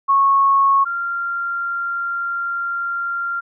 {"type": "tone pair in turn", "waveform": "sine", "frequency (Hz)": [1100, 1385.9], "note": ["C#6", "F6"], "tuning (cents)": [-14, -14], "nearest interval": "major third", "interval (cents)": 400, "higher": "second", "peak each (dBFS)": [-11, -20], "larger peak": "first", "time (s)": [[0.08, 0.85], [0.85, 3.41]], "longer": "second", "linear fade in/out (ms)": 20, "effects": []}